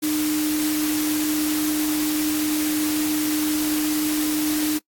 sine tone in noise, 304.4 Hz, D#4, 38 cents flat, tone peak -20 dBFS, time 0.02-4.79 s, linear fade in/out 20 ms, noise white, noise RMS -28 dBFS, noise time 0.02-4.79 s, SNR +5 dB, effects noise-tail reverb RT60 0.1 s tail -24 dB re dry + AAC 64 kbps

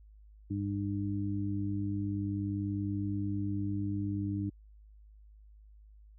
harmonic tone, 100.5 Hz, G2, 44 cents sharp, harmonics 1 / 2 / 3, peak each -34 / -38 / -35 dBFS, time 0.5-4.5 s, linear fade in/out 10 ms, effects added 52 Hz sine -53 dBFS peak until 6.18 s

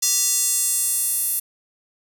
square tone with high-pass filter sweep, 390 Hz, G4, 9 cents flat, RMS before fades -21 dBFS, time 0.02-1.4 s, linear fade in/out 10 ms, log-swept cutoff 6200 to 11000 Hz, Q 2.3, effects 8-bit

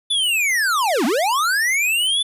square linear two-way sweep, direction down then up, 3520 to 208.3 to 3520 Hz, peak -17 dBFS, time 0.1-2.23 s, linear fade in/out 10 ms, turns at 1.05 s, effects resampled to 32000 Hz

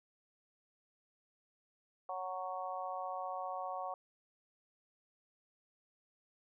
harmonic tone, 185 Hz, F#3, in tune, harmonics 3 / 4 / 5 / 6, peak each -45 / -41 / -46 / -44 dBFS, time 2.09-3.94 s, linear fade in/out 2 ms, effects none

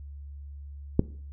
click, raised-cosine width 3 ms, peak -6 dBFS, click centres 0.994 s, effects noise-tail reverb RT60 0.5 s tail -19 dB re dry + added 71 Hz sine -39 dBFS peak until 1.32 s

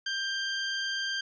20% pulse tone, 1582 Hz, G6, 15 cents sharp, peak -25 dBFS, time 0.06-1.21 s, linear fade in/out 5 ms, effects resampled to 16000 Hz

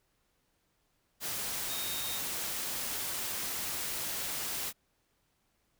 sine tone in noise, 3717 Hz, A#7, 6 cents flat, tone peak -40 dBFS, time 1.67-2.21 s, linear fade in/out 50 ms, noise white, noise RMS -36 dBFS, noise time 1.2-4.73 s, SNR -7 dB, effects pink hiss -75 dBFS RMS until 5.79 s

